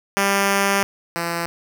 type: tone pair in turn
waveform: 5% pulse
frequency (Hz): 198.1 / 169.72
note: G3 / F3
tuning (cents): +18 / -49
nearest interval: minor third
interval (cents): 267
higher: first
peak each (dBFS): -5 / -11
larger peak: first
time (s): 0.17-0.83 / 1.16-1.46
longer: first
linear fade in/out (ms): 0
effects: none